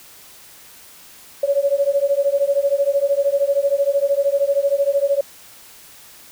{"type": "beating tone pair", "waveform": "sine", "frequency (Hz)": [554.4, 567.4], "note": ["C#5", "C#5"], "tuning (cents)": [0, 40], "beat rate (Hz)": 13, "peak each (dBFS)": -18, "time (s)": [1.43, 5.21], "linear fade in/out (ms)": 5, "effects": ["white hiss -44 dBFS RMS until 6.31 s"]}